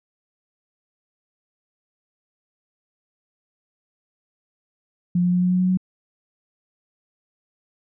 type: tone with pitch steps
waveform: sine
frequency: 176.7 / 178.03 / 179.37 / 180.73 / 182.09 / 183.46 / 184.84 Hz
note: F3 / F3 / F3 / F#3 / F#3 / F#3 / F#3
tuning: +21 / +34 / +47 / -40 / -27 / -14 / -1 cents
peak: -16 dBFS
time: 5.15-5.773 s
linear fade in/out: 5 ms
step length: 89 ms
effects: none